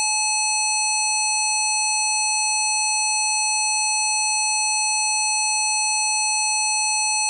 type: harmonic tone with a mistuned harmonic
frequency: 859 Hz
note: A5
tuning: 42 cents flat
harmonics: 1 / 3 / 5 / 7 / 9 / 10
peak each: -26 / -26 / -26 / -26 / -26 / -26 dBFS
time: 0-7.29 s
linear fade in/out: 0 ms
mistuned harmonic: 10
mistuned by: +40 cents
effects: none